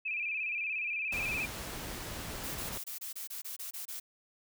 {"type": "tone with vibrato", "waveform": "sine", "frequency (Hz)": 2481, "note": "D#7", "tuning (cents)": -6, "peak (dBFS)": -32, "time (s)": [0.05, 1.46], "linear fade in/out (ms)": 10, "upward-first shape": "square", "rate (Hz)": 17, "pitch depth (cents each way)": 64}
{"type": "noise", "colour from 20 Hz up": "pink", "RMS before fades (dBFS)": -41, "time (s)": [1.12, 2.78], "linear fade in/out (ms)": 5}
{"type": "noise bursts", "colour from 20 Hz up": "blue", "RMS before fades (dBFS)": -41, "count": 11, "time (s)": [2.43, 4], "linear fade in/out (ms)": 10, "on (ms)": 120, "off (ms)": 25}
{"effects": []}